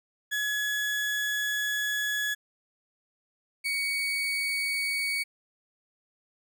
35% pulse tone pair in turn, 1692 / 2244 Hz, G#6 / C#7, +32 / +21 cents, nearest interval perfect fourth, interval 489 cents, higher second, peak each -25 dBFS, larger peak neither, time 0.31-2.35 / 3.64-5.24 s, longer first, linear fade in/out 20 ms, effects none

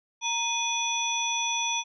sine tone cluster, 930 / 2485 / 3434 / 5920 Hz, A#5 / D#7 / A7 / F#8, -4 / -3 / -43 / 0 cents, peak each -31 dBFS, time 0.21-1.84 s, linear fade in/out 50 ms, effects none

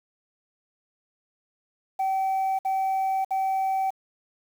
sine tone bursts, 768 Hz, G5, 36 cents flat, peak -20 dBFS, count 3, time 1.99-3.906 s, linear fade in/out 10 ms, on 600 ms, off 58 ms, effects tanh soft clip ceiling -21 dBFS + 8-bit

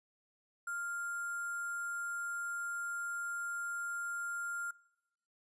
sine tone with sample-and-hold, 1396.9 Hz, F6, in tune, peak -36 dBFS, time 0.67-4.71 s, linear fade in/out 5 ms, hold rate 8820 Hz, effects noise-tail reverb RT60 0.9 s tail -22 dB re dry + resampled to 22050 Hz

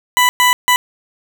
20% pulse tone bursts at uneven times, 992 Hz, B5, 7 cents sharp, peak -4 dBFS, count 3, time 0.17-0.29 / 0.4-0.53 / 0.68-0.76 s, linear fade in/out 0 ms, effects none

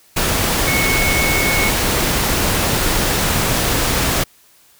sine tone in noise, 2202 Hz, C#7, 12 cents flat, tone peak -18 dBFS, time 0.67-1.7 s, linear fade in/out 10 ms, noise pink, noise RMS -17 dBFS, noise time 0.16-4.24 s, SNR -4 dB, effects white hiss -51 dBFS RMS until 4.79 s

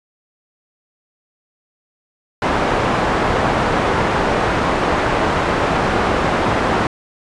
white low-pass noise, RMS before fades -17 dBFS, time 2.42-6.87 s, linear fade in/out 2 ms, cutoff 1100 Hz, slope 12 dB/octave, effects resampled to 22050 Hz

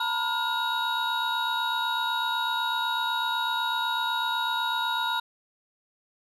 triangle tone cluster, 912 / 980 / 1424 / 3796 Hz, A#5 / B5 / F6 / A#7, -38 / -14 / +33 / +31 cents, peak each -29 dBFS, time 0-5.2 s, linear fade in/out 5 ms, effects none

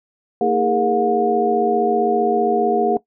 sine tone cluster, 229.7 / 316.6 / 408.8 / 464.1 / 720 Hz, A#3 / D#4 / G#4 / A#4 / F#5, -25 / +30 / -27 / -8 / -47 cents, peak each -23 / -27 / -19 / -22 / -19 dBFS, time 0.41-2.97 s, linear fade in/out 2 ms, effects noise-tail reverb RT60 0.1 s tail -18 dB re dry

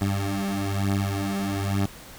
20% pulse beating tone pair, 98.2 / 99.3 Hz, G2 / G2, +4 / +23 cents, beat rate 1.1 Hz, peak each -22 dBFS, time 0.01-1.86 s, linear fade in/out 5 ms, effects pink hiss -44 dBFS RMS until 2.18 s

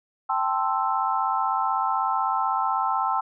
sine chord, A minor seventh, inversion third, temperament equal, 784 / 880 / 1046.5 / 1318.5 Hz, G5 / A5 / C6 / E6, 0 / 0 / 0 / 0 cents, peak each -27 dBFS, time 0.29-3.21 s, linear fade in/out 10 ms, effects none

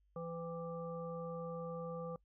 harmonic tone with a mistuned harmonic, 167.9 Hz, E3, 32 cents sharp, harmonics 1 / 3 / 5 / 7, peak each -45 / -43 / -55 / -50 dBFS, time 0.16-2.16 s, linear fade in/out 2 ms, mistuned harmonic 5, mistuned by -77 cents, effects noise-tail reverb RT60 0.1 s tail -25 dB re dry + added 50 Hz sine -70 dBFS peak until 2.24 s

